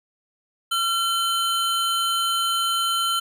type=tone pair together; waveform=square; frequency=1365 / 3064 Hz; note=F6 / G7; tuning=-40 / -40 cents; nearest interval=octave + major second; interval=1400 cents; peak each=-24 / -24 dBFS; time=0.71-3.2 s; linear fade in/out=10 ms; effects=none